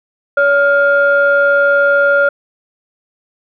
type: tone pair together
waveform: sine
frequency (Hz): 567 / 1406.6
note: C#5 / F6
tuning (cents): +39 / +12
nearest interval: octave + major third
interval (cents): 1573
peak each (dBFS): -10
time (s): 0.37-2.29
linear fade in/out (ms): 5
effects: tanh soft clip ceiling -1 dBFS